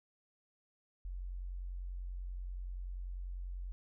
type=tone; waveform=sine; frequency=45.15 Hz; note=F#1; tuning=42 cents flat; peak=-39 dBFS; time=1.05-3.72 s; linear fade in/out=0 ms; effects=none